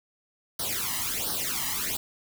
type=noise with flanger; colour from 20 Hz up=white; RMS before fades=-30 dBFS; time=0.59-1.97 s; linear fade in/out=5 ms; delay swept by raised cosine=0.2 to 1.02 ms; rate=1.4 Hz; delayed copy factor=+0.9; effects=none